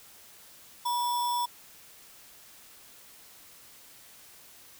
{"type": "tone with sample-and-hold", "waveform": "sine", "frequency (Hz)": 968, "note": "B5", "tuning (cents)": -35, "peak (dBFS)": -26, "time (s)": [0.85, 1.46], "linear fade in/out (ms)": 10, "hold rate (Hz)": 4410, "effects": ["white hiss -53 dBFS RMS until 4.79 s"]}